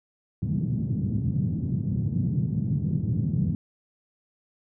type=band-pass noise; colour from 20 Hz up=white; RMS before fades=-26 dBFS; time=0.42-3.55 s; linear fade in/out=2 ms; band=100 to 180 Hz; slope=24 dB/octave; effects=none